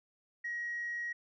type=tone; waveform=sine; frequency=1897 Hz; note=A#6; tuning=30 cents sharp; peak=-34 dBFS; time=0.44-1.13 s; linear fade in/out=10 ms; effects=tanh soft clip ceiling -31 dBFS